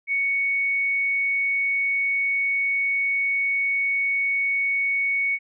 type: tone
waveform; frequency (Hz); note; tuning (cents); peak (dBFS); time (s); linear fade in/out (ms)
sine; 2225; C#7; +6; -20; 0.07-5.39; 50
effects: none